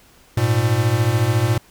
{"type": "beating tone pair", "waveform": "square", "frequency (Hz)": [104.9, 118.9], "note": ["G#2", "A#2"], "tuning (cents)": [18, 35], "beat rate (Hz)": 14, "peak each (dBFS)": [-20, -18], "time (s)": [0.37, 1.58], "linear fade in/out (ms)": 5, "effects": ["pink hiss -51 dBFS RMS until 1.7 s"]}